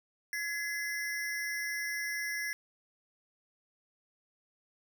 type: ring-modulated tone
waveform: square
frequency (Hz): 1864.7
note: A#6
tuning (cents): 0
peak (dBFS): -31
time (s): 0.33-2.53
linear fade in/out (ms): 0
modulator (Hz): 178
effects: none